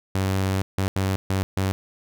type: tone bursts at uneven times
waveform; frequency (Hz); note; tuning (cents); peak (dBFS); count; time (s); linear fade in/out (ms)
sawtooth; 95.8; G2; -39; -17; 5; 0.15-0.62 / 0.78-0.88 / 0.96-1.16 / 1.3-1.43 / 1.57-1.72; 0
effects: none